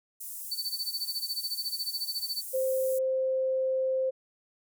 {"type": "high-pass noise", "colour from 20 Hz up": "pink", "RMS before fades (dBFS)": -40, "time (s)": [0.2, 2.99], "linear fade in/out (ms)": 10, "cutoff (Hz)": 8700, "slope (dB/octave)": 24}
{"type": "tone with tremolo", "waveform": "sine", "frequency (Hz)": 4519, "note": "C#8", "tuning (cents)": 33, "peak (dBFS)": -28, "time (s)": [0.51, 2.42], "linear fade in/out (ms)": 10, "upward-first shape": "sine", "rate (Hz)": 14, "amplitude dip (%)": 95}
{"type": "tone", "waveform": "sine", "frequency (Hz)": 523.3, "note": "C5", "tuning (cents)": 0, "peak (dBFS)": -25, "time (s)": [2.53, 4.11], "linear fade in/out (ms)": 20}
{"effects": []}